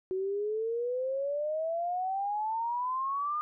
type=exponential sweep; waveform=sine; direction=up; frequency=370 to 1225 Hz; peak=-29 dBFS; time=0.11-3.41 s; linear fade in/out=0 ms; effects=none